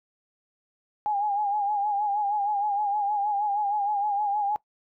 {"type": "tone with vibrato", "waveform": "sine", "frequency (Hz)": 822, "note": "G#5", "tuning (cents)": -18, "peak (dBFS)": -23, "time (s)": [1.06, 4.56], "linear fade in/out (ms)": 0, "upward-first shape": "sine", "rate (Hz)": 6.4, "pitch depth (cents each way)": 58, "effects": ["noise-tail reverb RT60 0.1 s tail -20 dB re dry"]}